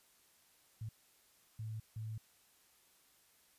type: tone bursts at uneven times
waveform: sine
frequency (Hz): 110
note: A2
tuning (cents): 0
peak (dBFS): -40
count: 3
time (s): 0.81-0.89 / 1.59-1.8 / 1.96-2.18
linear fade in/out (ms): 5
effects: white hiss -69 dBFS RMS until 3.58 s + resampled to 32000 Hz